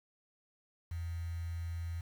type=tone with quantisation; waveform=sine; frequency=84 Hz; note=E2; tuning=33 cents sharp; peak=-36 dBFS; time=0.91-2.01 s; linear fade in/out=5 ms; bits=9; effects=none